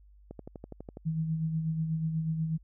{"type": "click train", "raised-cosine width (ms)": 2, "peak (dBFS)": -28, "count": 9, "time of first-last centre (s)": [0.31, 0.971], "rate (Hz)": 12.1}
{"type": "tone with tremolo", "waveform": "sine", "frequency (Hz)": 160, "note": "D#3", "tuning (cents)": 49, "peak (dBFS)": -26, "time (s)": [1.05, 2.58], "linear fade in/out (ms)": 20, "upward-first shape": "sine", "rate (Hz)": 8.2, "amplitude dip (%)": 45}
{"effects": ["added 50 Hz sine -54 dBFS peak until 2.63 s"]}